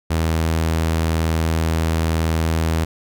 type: tone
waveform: sawtooth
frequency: 81 Hz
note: E2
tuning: 30 cents flat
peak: -13 dBFS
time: 0.1-2.85 s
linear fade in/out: 10 ms
effects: none